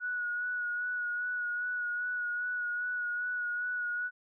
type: tone with vibrato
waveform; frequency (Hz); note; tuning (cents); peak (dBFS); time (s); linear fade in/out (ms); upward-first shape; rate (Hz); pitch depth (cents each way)
sine; 1461; F#6; -22; -31; 0-4.11; 50; sine; 2.5; 21
effects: none